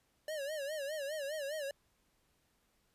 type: tone with vibrato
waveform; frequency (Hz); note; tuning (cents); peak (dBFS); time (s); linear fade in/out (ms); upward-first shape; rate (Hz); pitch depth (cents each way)
square; 587.3; D5; 0; -38; 0.28-1.71; 2; sine; 4.9; 130
effects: pink hiss -75 dBFS RMS until 2.94 s + resampled to 32000 Hz